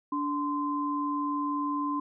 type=tone pair together; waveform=sine; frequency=290.6 / 1035.6 Hz; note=D4 / C6; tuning=-18 / -18 cents; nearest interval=octave + minor seventh; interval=2200 cents; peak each=-30 / -30 dBFS; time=0.12-2 s; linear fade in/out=5 ms; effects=none